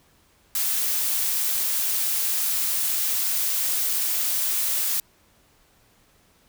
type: noise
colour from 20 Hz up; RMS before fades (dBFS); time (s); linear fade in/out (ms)
blue; -24; 0.55-5; 2
effects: pink hiss -60 dBFS RMS until 6.48 s